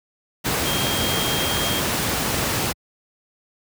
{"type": "tone in noise", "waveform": "sine", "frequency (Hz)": 3222, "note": "G7", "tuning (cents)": 47, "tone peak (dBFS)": -26, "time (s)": [0.65, 1.81], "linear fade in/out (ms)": 20, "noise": "pink", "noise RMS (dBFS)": -22, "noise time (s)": [0.44, 2.73], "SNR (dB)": -7, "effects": ["high-pass 80 Hz 12 dB/octave"]}